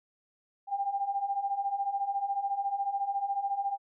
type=beating tone pair; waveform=sine; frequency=786 / 800 Hz; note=G5 / G5; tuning=+4 / +35 cents; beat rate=14 Hz; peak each=-34 / -30 dBFS; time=0.67-3.78 s; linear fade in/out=50 ms; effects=none